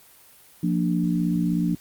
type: chord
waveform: sine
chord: Bb major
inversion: second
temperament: equal with one note detuned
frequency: 174.61 / 230.9 / 293.7 Hz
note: F3 / Bb3 / D4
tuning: 0 / -16 / 0 cents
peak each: -22 / -27 / -26 dBFS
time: 0.63-1.75 s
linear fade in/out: 5 ms
effects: white hiss -52 dBFS RMS until 1.8 s + Opus 32 kbps

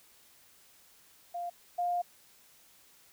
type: tone pair in turn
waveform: sine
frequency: 698.5 / 705.4 Hz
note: F5 / F5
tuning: 0 / +17 cents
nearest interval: unison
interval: 17 cents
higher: second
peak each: -34 / -28 dBFS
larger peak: second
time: 1.34-1.5 / 1.78-2.02 s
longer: second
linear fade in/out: 10 ms
effects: white hiss -61 dBFS RMS until 3.12 s

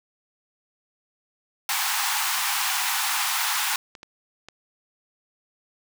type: high-pass noise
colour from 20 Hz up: pink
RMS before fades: -25 dBFS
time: 1.69-3.76 s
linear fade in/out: 2 ms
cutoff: 770 Hz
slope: 96 dB/octave
type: clicks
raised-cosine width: 0.2 ms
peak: -24 dBFS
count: 6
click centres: 2.391 / 2.842 / 3.631 / 3.952 / 4.031 / 4.486 s
effects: none

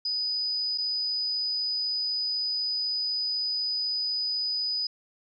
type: tone with dropouts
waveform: sine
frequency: 4978 Hz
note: D#8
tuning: in tune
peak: -26 dBFS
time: 0.05-4.87 s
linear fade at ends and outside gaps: 5 ms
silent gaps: 0.777-0.782 s
effects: none

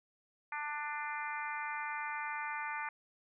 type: harmonic tone with a mistuned harmonic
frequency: 296.2 Hz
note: D4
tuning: 15 cents sharp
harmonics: 3 / 4 / 5 / 6 / 7 / 8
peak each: -41 / -44 / -44 / -45 / -44 / -47 dBFS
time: 0.52-2.89 s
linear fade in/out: 2 ms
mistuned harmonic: 8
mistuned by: +18 cents
effects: none

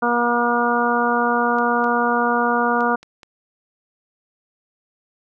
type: harmonic tone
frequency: 239 Hz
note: A#3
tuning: 43 cents sharp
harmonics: 1 / 2 / 3 / 4 / 5 / 6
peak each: -23 / -23 / -23 / -23 / -23 / -23 dBFS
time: 0.02-2.96 s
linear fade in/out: 10 ms
type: clicks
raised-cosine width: 0.2 ms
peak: -24 dBFS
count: 5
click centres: 1.586 / 1.842 / 2.807 / 3.03 / 3.232 s
effects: none

